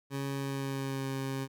20% pulse tone with pitch glide, 138 to 134.77 Hz, C#3 to C#3, -7 to -48 cents, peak -28 dBFS, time 0.1-1.48 s, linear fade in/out 50 ms, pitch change -41 cents, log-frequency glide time 0.33-1.08 s, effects none

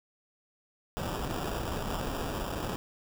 pink noise with sample-and-hold, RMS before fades -34 dBFS, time 0.97-2.76 s, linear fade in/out 0 ms, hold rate 2100 Hz, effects none

